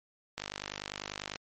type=click train; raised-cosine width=0.2 ms; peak=-18 dBFS; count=50; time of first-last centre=0.38-1.358 s; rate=50.1 Hz; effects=MP3 32 kbps